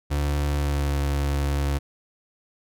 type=tone with pitch glide; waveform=35% pulse; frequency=72.3 to 70.81 Hz; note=D2 to C#2; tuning=-27 to +37 cents; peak=-20 dBFS; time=0.1-1.79 s; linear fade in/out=20 ms; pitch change=-36 cents; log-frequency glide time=0.52-0.95 s; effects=none